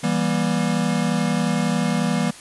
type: chord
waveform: square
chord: E diminished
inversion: none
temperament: equal with one note detuned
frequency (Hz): 164.81 / 196 / 239.2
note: E3 / G3 / Bb3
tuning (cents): 0 / 0 / +45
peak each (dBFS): -24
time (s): 0.03-2.31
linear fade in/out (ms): 10
effects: white hiss -41 dBFS RMS until 2.4 s + resampled to 24000 Hz